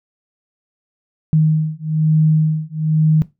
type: beating tone pair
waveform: sine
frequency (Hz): 155.56 / 156.66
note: D#3 / D#3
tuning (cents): 0 / +12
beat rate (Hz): 1.1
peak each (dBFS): -15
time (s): 1.33-3.22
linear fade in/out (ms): 0
effects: noise-tail reverb RT60 0.2 s tail -17 dB re dry